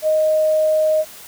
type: tone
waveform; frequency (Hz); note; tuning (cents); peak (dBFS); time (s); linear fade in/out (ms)
sine; 622.3; D#5; 0; -13; 0.02-1.05; 50
effects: white hiss -39 dBFS RMS until 1.27 s